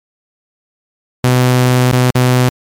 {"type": "tone with dropouts", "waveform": "sawtooth", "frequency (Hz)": 125.9, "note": "B2", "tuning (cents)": 34, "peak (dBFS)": -4, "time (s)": [1.24, 2.49], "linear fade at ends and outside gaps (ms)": 0, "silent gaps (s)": [[1.914, 1.928], [2.105, 2.152]], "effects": ["MP3 96 kbps"]}